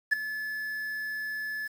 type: tone with ADSR envelope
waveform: triangle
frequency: 1725 Hz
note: A6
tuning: 35 cents flat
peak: -15 dBFS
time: 0.11-1.68 s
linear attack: 20 ms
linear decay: 8 ms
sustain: -15 dB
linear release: 13 ms
effects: tanh soft clip ceiling -11 dBFS + 8-bit